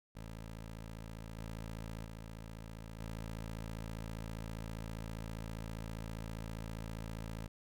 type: tone with level steps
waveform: 15% pulse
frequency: 55 Hz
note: A1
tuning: in tune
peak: -39 / -36 / -40 / -35 dBFS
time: 0.15-7.48 s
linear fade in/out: 10 ms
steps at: 1.37 / 2.04 / 2.99 s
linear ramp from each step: 20 ms
effects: none